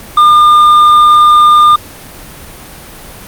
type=tone with hard clipping; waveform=sine; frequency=1206 Hz; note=D6; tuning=46 cents sharp; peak=-3 dBFS; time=0.17-1.76 s; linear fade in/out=5 ms; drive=4 dB; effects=pink hiss -30 dBFS RMS until 3.27 s + Opus 32 kbps